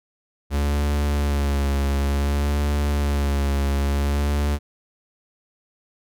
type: tone with vibrato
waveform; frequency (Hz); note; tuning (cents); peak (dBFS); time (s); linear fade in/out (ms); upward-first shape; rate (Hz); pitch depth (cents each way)
45% pulse; 71.2; C#2; +47; -19; 0.5-4.59; 50; sine; 0.56; 34
effects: none